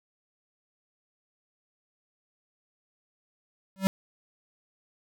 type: tone with exponential growth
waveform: square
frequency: 192.2 Hz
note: G3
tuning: 34 cents flat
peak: -17 dBFS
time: 3.76-3.87 s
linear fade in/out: 0 ms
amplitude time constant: 22 ms
effects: none